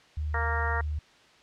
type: tone with pitch glide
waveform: sine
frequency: 75.9 to 75.07 Hz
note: D#2 to D2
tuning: -42 to +39 cents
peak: -28 dBFS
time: 0.17-0.99 s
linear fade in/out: 5 ms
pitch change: -19 cents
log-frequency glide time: 0.54-0.8 s
type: harmonic tone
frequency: 232.3 Hz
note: A#3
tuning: 6 cents flat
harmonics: 2 / 3 / 4 / 5 / 6 / 7 / 8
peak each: -38 / -37 / -34 / -37 / -34 / -39 / -33 dBFS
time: 0.34-0.81 s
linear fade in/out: 2 ms
effects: white hiss -57 dBFS RMS until 1.42 s + low-pass 4000 Hz 12 dB/octave